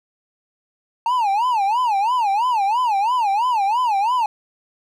triangle tone with vibrato, 890 Hz, A5, 20 cents sharp, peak -14 dBFS, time 1.06-4.26 s, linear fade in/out 2 ms, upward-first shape sine, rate 3 Hz, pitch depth 230 cents each way, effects none

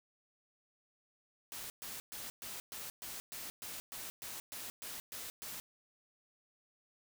white noise bursts, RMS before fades -45 dBFS, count 14, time 1.52-5.6 s, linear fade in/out 0 ms, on 180 ms, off 120 ms, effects none

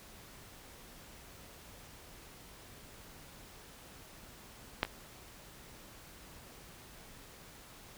clicks, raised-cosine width 0.3 ms, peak -12 / -25 dBFS, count 2, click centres 4.831 / 4.85 s, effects pink hiss -54 dBFS RMS until 7.97 s

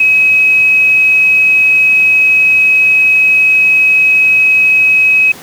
sine tone, 2548 Hz, D#7, 41 cents sharp, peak -5 dBFS, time 0-5.32 s, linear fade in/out 5 ms, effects pink hiss -32 dBFS RMS until 5.42 s + high-pass 100 Hz 12 dB/octave

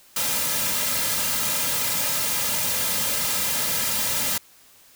white noise with comb filter, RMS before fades -24 dBFS, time 0.16-4.38 s, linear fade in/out 5 ms, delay 2.7 ms, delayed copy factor -0.75, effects white hiss -53 dBFS RMS until 4.95 s

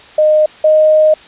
sine tone pair in turn, 614 / 619.3 Hz, D#5 / D#5, -23 / -8 cents, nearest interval unison, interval 15 cents, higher second, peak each -6 / -5 dBFS, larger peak second, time 0.18-0.46 / 0.64-1.14 s, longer second, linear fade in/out 5 ms, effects white hiss -38 dBFS RMS until 1.27 s + resampled to 8000 Hz

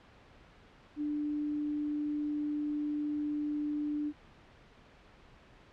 sine tone, 296.5 Hz, D4, 17 cents sharp, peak -31 dBFS, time 0.96-4.13 s, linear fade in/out 50 ms, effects pink hiss -58 dBFS RMS until 5.72 s + low-pass 3000 Hz 12 dB/octave

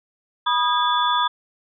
sine tone cluster, 977 / 1235 / 1629 / 3453 Hz, B5 / D#6 / G#6 / A7, -19 / -13 / -34 / -33 cents, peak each -20 / -22 / -29 / -24 dBFS, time 0.46-1.28 s, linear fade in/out 10 ms, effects none

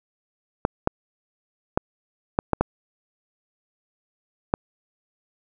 clicks, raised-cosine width 1 ms, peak -4 dBFS, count 7, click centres 0.651 / 0.874 / 1.775 / 2.389 / 2.533 / 2.61 / 4.539 s, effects none

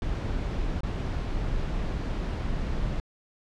brown noise with dropouts, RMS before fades -29 dBFS, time 0.02-3 s, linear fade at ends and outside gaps 1 ms, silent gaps 0.807-0.833 s, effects low-pass 5000 Hz 12 dB/octave

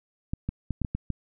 clicks, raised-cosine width 5 ms, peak -16 dBFS, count 7, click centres 0.335 / 0.49 / 0.707 / 0.817 / 0.848 / 0.95 / 1.103 s, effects none

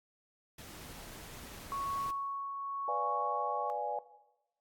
pink noise, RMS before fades -49 dBFS, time 0.58-2.11 s, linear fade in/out 5 ms
sine tone with tremolo, 1108.7 Hz, C#6, in tune, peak -32 dBFS, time 1.72-3.7 s, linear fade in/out 0 ms, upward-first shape triangle, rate 0.91 Hz, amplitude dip 45%
sine chord, B diminished seventh, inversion none, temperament equal, 493.9 / 587.3 / 698.5 / 830.6 Hz, B4 / D5 / F5 / Ab5, 0 / 0 / 0 / 0 cents, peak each -40 / -39 / -41 / -35 dBFS, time 2.88-3.99 s, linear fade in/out 2 ms
effects noise-tail reverb RT60 1.0 s tail -17 dB re dry + AAC 64 kbps

